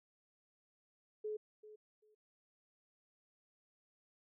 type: tone with echo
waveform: sine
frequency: 426.8 Hz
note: G#4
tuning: 47 cents sharp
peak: -38 dBFS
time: 1.24-1.37 s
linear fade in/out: 10 ms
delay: 390 ms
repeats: 2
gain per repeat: -15 dB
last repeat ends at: 2.15 s
effects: none